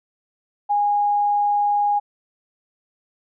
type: tone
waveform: sine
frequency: 822 Hz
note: G#5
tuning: 18 cents flat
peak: -16 dBFS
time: 0.69-2 s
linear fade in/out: 20 ms
effects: none